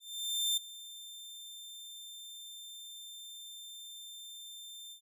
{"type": "tone with ADSR envelope", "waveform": "sawtooth", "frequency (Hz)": 3582, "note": "A7", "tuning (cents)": 30, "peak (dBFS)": -25, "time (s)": [0, 5.01], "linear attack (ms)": 570, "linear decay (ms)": 11, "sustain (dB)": -18, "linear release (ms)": 95, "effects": []}